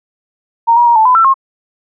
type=tone with pitch steps; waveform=sine; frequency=926 / 956 / 943 / 878 / 1006 / 1338 / 1075 Hz; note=A#5 / A#5 / A#5 / A5 / B5 / E6 / C6; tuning=-12 / +43 / +20 / -4 / +32 / +25 / +47 cents; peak=-5 dBFS; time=0.67-1.342 s; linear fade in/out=20 ms; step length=96 ms; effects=none